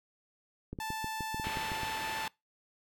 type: clicks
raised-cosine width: 3 ms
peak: -26 dBFS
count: 11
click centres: 0.73 / 0.788 / 0.904 / 1.044 / 1.207 / 1.345 / 1.398 / 1.47 / 1.571 / 1.718 / 1.833 s
type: tone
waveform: sawtooth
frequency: 880 Hz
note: A5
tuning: in tune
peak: -32 dBFS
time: 0.8-2.28 s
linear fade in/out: 2 ms
type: low-pass noise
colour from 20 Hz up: white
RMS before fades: -41 dBFS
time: 1.44-2.28 s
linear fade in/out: 2 ms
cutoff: 3500 Hz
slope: 24 dB/octave
effects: noise-tail reverb RT60 0.2 s tail -23 dB re dry